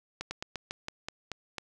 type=slowing click train; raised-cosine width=0.2 ms; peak=-18 dBFS; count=9; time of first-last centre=0.21-1.583 s; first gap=100 ms; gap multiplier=1.15; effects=none